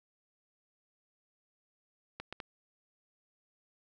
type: clicks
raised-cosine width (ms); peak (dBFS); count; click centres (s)
0.3; -24; 3; 2.2 / 2.326 / 2.402
effects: none